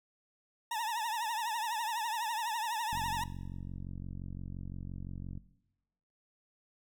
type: tone with vibrato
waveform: 40% pulse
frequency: 901 Hz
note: A5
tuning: 41 cents sharp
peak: -32 dBFS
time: 0.71-3.24 s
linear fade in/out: 5 ms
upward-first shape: triangle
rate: 12 Hz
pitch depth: 130 cents each way
type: click train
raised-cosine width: 5 ms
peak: -30 dBFS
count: 113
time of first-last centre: 2.93-5.375 s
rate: 45.8 Hz
effects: noise-tail reverb RT60 0.9 s tail -17 dB re dry